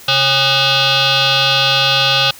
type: tone with frequency modulation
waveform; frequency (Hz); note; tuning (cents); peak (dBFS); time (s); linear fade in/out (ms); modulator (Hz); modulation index
sine; 134.7; C#3; -49; -10; 0.08-2.31; 5; 681; 6.2
effects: white hiss -38 dBFS RMS until 2.39 s